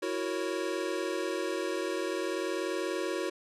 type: chord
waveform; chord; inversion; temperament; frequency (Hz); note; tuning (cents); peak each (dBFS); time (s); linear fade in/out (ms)
square; F# dominant seventh; third; equal; 329.6 / 370 / 466.2 / 554.4; E4 / F#4 / A#4 / C#5; 0 / 0 / 0 / 0; -37 / -35 / -39 / -38; 0.02-3.3; 10
effects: low-pass 9000 Hz 12 dB/octave